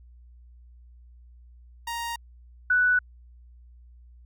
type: tone pair in turn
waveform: sawtooth / sine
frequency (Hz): 935 / 1484.2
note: A#5 / F#6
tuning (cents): +5 / +5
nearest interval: minor sixth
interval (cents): 800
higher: second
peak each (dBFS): -26 / -18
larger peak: second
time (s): 1.87-2.16 / 2.7-2.99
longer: neither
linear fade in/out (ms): 5
effects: added 60 Hz sine -48 dBFS peak until 4.25 s